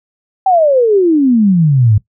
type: exponential sweep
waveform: sine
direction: down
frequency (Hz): 784 to 100.3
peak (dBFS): -6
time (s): 0.46-1.98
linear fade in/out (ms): 5
effects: noise-tail reverb RT60 0.1 s tail -17 dB re dry